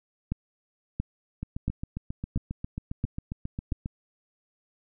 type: two click trains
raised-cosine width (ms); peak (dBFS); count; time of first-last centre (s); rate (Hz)
5; -15 / -20; 6 / 19; 0.32-3.721 / 1.43-3.859; 1.47 / 7.41
effects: none